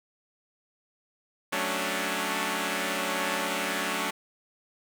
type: chord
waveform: 5% pulse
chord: D major seventh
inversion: first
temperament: equal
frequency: 185 / 220 / 277.2 / 293.7 Hz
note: F#3 / A3 / C#4 / D4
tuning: 0 / 0 / 0 / 0 cents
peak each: -22 dBFS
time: 1.52-4.11 s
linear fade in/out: 10 ms
effects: none